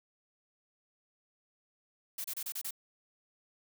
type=noise bursts; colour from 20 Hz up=blue; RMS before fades=-38 dBFS; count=6; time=2.18-2.708 s; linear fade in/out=5 ms; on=63 ms; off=30 ms; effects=none